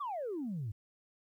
sine exponential sweep, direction down, 1208 to 97 Hz, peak -34 dBFS, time 0-0.72 s, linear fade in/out 10 ms, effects tanh soft clip ceiling -32 dBFS + 12-bit

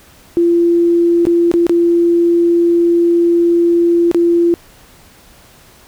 sine tone with dropouts, 342.1 Hz, F4, 36 cents flat, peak -8 dBFS, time 0.37-4.54 s, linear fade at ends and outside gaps 0 ms, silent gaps 1.253-1.269 / 1.515-1.539 / 1.667-1.695 / 4.114-4.146 s, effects pink hiss -44 dBFS RMS until 5.87 s

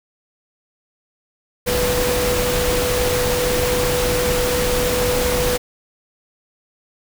sine tone in noise, 493.9 Hz, B4, in tune, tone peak -19 dBFS, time 1.66-5.58 s, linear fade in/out 20 ms, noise pink, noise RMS -21 dBFS, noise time 1.66-5.58 s, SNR -1 dB, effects none

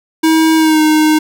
square tone with pitch glide, 320 to 309.1 Hz, D#4 to D#4, +49 to -11 cents, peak -8 dBFS, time 0.23-1.19 s, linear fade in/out 10 ms, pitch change -60 cents, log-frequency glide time 0.56-0.81 s, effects none

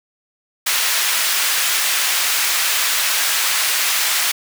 pink high-pass noise, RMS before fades -18 dBFS, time 0.66-4.32 s, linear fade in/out 10 ms, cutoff 1600 Hz, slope 12 dB/octave, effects none

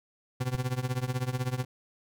40% pulse tone with tremolo, 126.7 Hz, B2, 45 cents sharp, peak -24 dBFS, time 0.4-1.65 s, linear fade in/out 10 ms, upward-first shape triangle, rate 16 Hz, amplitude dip 95%
click, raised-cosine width 5 ms, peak -23 dBFS, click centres 0.55 s
effects none

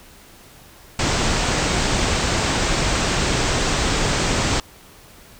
pink low-pass noise, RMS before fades -20 dBFS, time 0.99-4.6 s, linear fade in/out 2 ms, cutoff 8400 Hz, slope 96 dB/octave, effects pink hiss -46 dBFS RMS until 5.39 s

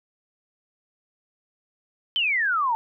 sine exponential sweep, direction down, 3136 to 880 Hz, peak -20 dBFS, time 2.16-2.75 s, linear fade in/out 0 ms, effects none

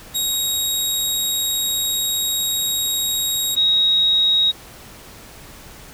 20% pulse / sine tone pair in turn, 3787 / 3787 Hz, A#7 / A#7, +27 / +27 cents, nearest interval unison, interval 0 cents, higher neither, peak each -13 dBFS, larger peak neither, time 0.14-3.56 / 3.56-4.52 s, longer first, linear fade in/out 20 ms, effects pink hiss -41 dBFS RMS until 5.93 s

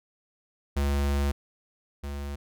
square tone pair in turn, 70.6 / 70.93 Hz, C#2 / C#2, +32 / +40 cents, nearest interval unison, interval 8 cents, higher second, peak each -24 / -33 dBFS, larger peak first, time 0.76-1.32 / 2.03-2.36 s, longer first, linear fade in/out 10 ms, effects none

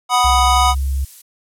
square chord, B major, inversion second, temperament equal, 740 / 987.8 / 1244.5 Hz, F#5 / B5 / D#6, 0 / 0 / 0 cents, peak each -17 dBFS, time 0.09-0.75 s, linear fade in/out 50 ms
sine tone with pitch glide, 65.41 to 67.79 Hz, C2 to C#2, 0 to -38 cents, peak -16 dBFS, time 0.24-1.05 s, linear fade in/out 10 ms, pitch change +62 cents, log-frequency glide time 0.46-0.71 s
violet noise, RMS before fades -34 dBFS, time 0.49-1.22 s, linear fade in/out 10 ms
effects low-pass 11000 Hz 12 dB/octave

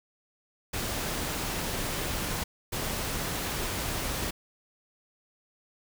pink noise bursts at uneven times, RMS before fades -32 dBFS, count 2, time 0.73-2.44 / 2.72-4.31 s, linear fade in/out 10 ms, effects none

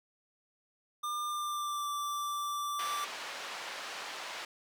square tone with pitch glide, 1200 to 1169.9 Hz, D6 to D6, +37 to -7 cents, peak -34 dBFS, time 1.03-3.05 s, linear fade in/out 10 ms, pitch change -44 cents, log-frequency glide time 1.27-1.88 s
pink band-pass noise, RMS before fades -42 dBFS, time 2.79-4.45 s, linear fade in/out 2 ms, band 800 to 4900 Hz, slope 12 dB/octave
effects none

